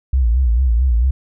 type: tone with vibrato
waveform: sine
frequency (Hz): 61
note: B1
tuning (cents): -21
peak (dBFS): -11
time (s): 0.13-1.11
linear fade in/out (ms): 5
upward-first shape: sine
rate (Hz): 4.5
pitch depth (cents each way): 150
effects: none